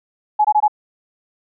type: tone bursts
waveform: sine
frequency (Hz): 845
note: G#5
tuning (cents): +30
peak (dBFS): -10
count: 4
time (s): 0.39-0.681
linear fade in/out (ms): 10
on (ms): 57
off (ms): 21
effects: none